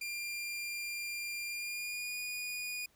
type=tone with pitch glide; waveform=sawtooth; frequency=2392 to 2454 Hz; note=D7 to D#7; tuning=+31 to -25 cents; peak=-34 dBFS; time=0.01-2.86 s; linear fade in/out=5 ms; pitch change=+44 cents; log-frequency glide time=1.48-2.18 s; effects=pink hiss -69 dBFS RMS until 2.95 s